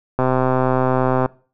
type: click train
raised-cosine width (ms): 1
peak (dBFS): -4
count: 139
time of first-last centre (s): 0.19-1.26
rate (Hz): 129
effects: noise-tail reverb RT60 0.4 s tail -22 dB re dry